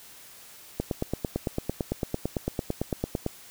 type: click train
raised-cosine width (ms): 2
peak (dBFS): -13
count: 23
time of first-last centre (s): 0.8-3.264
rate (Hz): 8.93
effects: white hiss -49 dBFS RMS until 3.5 s